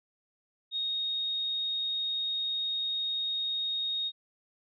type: tone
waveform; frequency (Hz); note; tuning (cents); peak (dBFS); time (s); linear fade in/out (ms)
sine; 3729; A#7; 0; -29; 0.71-4.12; 50
effects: none